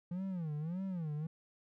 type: tone with vibrato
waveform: triangle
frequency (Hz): 169.3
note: E3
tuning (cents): +46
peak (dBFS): -34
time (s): 0.11-1.27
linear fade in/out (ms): 5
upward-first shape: sine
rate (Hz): 1.7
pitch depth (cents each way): 230
effects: none